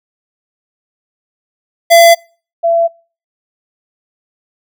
square / sine tone pair in turn, 677 / 672.7 Hz, E5 / E5, +46 / +35 cents, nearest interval unison, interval 11 cents, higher first, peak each -3 / -8 dBFS, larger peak first, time 1.9-2.15 / 2.63-2.88 s, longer neither, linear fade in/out 20 ms, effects noise-tail reverb RT60 0.4 s tail -26 dB re dry

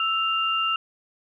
sine tone pair together, 1318.5 / 2794 Hz, E6 / F7, 0 / 0 cents, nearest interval octave + minor second, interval 1300 cents, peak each -24 dBFS, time 0-0.76 s, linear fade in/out 2 ms, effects none

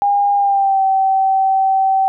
sine tone with pitch glide, 809 to 770.2 Hz, G#5 to G5, -46 to -31 cents, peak -11 dBFS, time 0.02-2.08 s, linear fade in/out 0 ms, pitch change -85 cents, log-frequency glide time 0.35-0.83 s, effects none

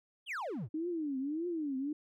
triangle exponential sweep, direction down, 3437 to 92.5 Hz, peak -34 dBFS, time 0.26-0.69 s, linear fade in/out 50 ms
sine tone with vibrato, 304 Hz, D#4, 40 cents flat, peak -33 dBFS, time 0.74-1.93 s, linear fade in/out 5 ms, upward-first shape triangle, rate 1.7 Hz, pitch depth 290 cents each way
effects none

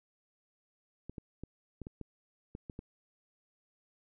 clicks, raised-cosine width 3 ms, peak -29 dBFS, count 9, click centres 1.096 / 1.182 / 1.436 / 1.817 / 1.869 / 2.013 / 2.551 / 2.698 / 2.791 s, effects none

